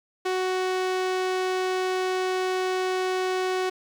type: tone with low-pass filter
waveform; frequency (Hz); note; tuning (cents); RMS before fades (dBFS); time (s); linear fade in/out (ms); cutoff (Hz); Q
sawtooth; 371.4; F#4; +7; -26; 0.25-3.7; 10; 6800; 0.57
effects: 9-bit